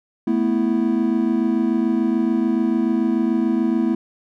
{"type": "chord", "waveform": "triangle", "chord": "A suspended second", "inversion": "none", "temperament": "equal", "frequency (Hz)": [220, 246.9, 329.6], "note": ["A3", "B3", "E4"], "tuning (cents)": [0, 0, 0], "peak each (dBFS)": -19, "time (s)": [0.27, 3.95], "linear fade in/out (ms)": 5, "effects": []}